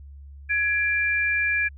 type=tone pair together; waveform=sine; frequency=1672 / 2365 Hz; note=G#6 / D7; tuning=+11 / +12 cents; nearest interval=tritone; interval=601 cents; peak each=-23 dBFS; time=0.49-1.69 s; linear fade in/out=20 ms; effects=added 70 Hz sine -40 dBFS peak until 1.77 s